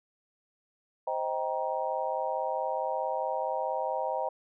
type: chord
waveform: sine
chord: C minor seventh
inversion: none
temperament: just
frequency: 523.3 / 627.9 / 784.9 / 941.9 Hz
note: C5 / Eb5 / G5 / Bb5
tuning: 0 / +16 / +2 / +18 cents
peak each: -34 dBFS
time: 1.07-4.29 s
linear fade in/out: 5 ms
effects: none